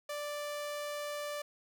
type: tone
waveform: sawtooth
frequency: 587.3 Hz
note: D5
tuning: in tune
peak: -33 dBFS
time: 0.09-1.42 s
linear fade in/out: 5 ms
effects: none